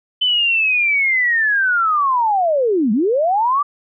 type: linear two-way sweep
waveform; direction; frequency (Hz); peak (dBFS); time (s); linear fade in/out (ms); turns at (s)
sine; down then up; 3047 to 196.7 to 1189; -13; 0.21-3.63; 10; 2.92
effects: none